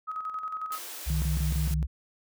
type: tone with tremolo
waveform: sine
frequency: 1269 Hz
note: D#6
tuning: 34 cents sharp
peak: -30 dBFS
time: 0.07-0.79 s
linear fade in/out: 20 ms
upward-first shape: square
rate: 11 Hz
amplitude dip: 50%
type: high-pass noise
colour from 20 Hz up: white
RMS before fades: -40 dBFS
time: 0.72-1.74 s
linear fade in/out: 0 ms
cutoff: 270 Hz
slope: 48 dB/octave
type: tone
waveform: sine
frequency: 65.41 Hz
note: C2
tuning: in tune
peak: -26 dBFS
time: 1.06-1.87 s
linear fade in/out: 20 ms
type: tone bursts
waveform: sine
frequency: 155.56 Hz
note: D#3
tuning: in tune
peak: -28 dBFS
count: 5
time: 1.1-1.828 s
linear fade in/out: 0 ms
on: 120 ms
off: 32 ms
effects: none